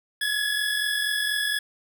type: tone pair together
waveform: 25% pulse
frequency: 1679.8 / 1724 Hz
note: G#6 / A6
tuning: +19 / -36 cents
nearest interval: unison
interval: 45 cents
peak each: -21 / -25 dBFS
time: 0.21-1.59 s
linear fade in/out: 5 ms
effects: none